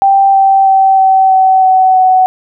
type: tone with pitch steps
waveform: sine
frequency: 784 / 777.7 / 771.4 / 765.2 / 759 / 752.9 / 746.9 Hz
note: G5 / G5 / G5 / G5 / F#5 / F#5 / F#5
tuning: 0 / -14 / -28 / -42 / +44 / +30 / +16 cents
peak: -4 dBFS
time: 0.02-2.26 s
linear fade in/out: 0 ms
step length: 320 ms
effects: none